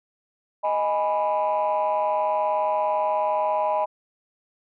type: chord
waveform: sine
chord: G# minor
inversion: second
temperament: equal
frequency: 622.3 / 830.6 / 987.8 Hz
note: D#5 / G#5 / B5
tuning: 0 / 0 / 0 cents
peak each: -23 / -24 / -24 dBFS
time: 0.63-3.86 s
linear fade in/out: 20 ms
effects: tanh soft clip ceiling -15 dBFS